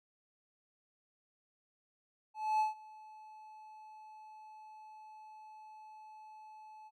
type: tone with ADSR envelope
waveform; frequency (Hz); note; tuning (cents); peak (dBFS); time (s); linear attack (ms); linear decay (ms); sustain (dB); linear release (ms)
triangle; 863; A5; -34; -25; 2.34-6.91; 260; 140; -24; 42
effects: none